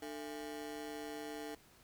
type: ring-modulated tone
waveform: 30% pulse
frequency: 372.8 Hz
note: F#4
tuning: 13 cents sharp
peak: -37 dBFS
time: 0.02-1.55 s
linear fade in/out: 5 ms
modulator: 73.2 Hz
effects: pink hiss -64 dBFS RMS until 1.83 s